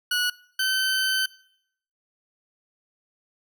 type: tone pair in turn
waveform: 20% pulse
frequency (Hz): 1466 / 1533.1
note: F#6 / G6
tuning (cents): -16 / -39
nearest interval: minor second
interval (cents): 77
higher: second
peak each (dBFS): -17 / -17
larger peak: neither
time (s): 0.11-0.3 / 0.59-1.26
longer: second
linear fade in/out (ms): 5
effects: noise-tail reverb RT60 0.7 s tail -22 dB re dry